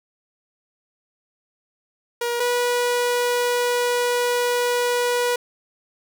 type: tone pair in turn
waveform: sawtooth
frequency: 476.9 / 486.9 Hz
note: A#4 / B4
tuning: +39 / -25 cents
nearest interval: unison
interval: 36 cents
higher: second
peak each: -18 / -15 dBFS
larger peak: second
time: 2.21-2.4 / 2.4-5.36 s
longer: second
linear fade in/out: 5 ms
effects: none